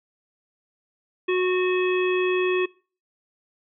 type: harmonic tone with a mistuned harmonic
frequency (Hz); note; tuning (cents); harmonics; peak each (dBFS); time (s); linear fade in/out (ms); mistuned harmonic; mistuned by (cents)
366.3; F#4; -17; 1 / 3 / 5 / 7 / 9; -20 / -32 / -33 / -30 / -38; 1.28-2.66; 10; 9; +17
effects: noise-tail reverb RT60 0.4 s tail -24 dB re dry